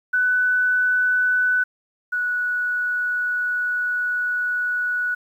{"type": "tone pair in turn", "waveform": "sine", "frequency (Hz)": [1495, 1471], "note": ["F#6", "F#6"], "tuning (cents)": [17, -11], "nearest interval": "unison", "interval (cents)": 28, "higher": "first", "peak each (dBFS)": [-16, -20], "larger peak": "first", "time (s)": [[0.13, 1.64], [2.12, 5.15]], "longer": "second", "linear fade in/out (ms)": 10, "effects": ["9-bit"]}